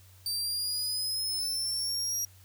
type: linear sweep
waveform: sawtooth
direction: up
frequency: 4636 to 5700 Hz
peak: -27 dBFS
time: 0.26-2.25 s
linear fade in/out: 2 ms
effects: added 93 Hz sine -54 dBFS peak until 2.44 s + white hiss -60 dBFS RMS until 2.44 s